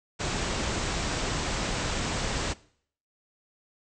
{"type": "low-pass noise", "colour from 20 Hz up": "pink", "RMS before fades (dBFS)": -30, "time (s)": [0.19, 2.54], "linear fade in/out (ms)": 20, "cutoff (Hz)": 8200, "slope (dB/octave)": 96, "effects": ["noise-tail reverb RT60 0.6 s tail -21 dB re dry"]}